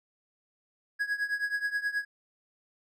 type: tone with tremolo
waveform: triangle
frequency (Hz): 1661.2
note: G#6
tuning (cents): 0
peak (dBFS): -23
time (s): 0.99-2.05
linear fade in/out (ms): 20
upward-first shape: triangle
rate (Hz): 9.4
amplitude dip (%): 90
effects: none